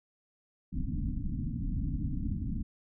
pink low-pass noise, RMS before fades -33 dBFS, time 0.72-2.63 s, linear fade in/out 10 ms, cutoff 290 Hz, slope 96 dB/octave, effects none

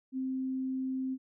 sine tone, 261.6 Hz, C4, in tune, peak -31 dBFS, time 0.12-1.18 s, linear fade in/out 50 ms, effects none

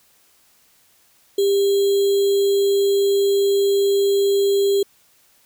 sine tone with sample-and-hold, 397.6 Hz, G4, 25 cents sharp, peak -14 dBFS, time 1.38-4.83 s, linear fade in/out 5 ms, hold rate 3675 Hz, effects white hiss -57 dBFS RMS until 5.45 s

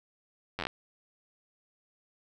slowing click train, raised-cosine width 0.3 ms, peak -17 dBFS, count 7, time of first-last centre 0.59-0.669 s, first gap 10 ms, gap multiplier 1.11, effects none

